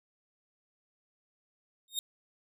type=tone with exponential growth; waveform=sawtooth; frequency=3699 Hz; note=A#7; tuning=14 cents flat; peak=-24 dBFS; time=1.88-1.99 s; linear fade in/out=1 ms; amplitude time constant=22 ms; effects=none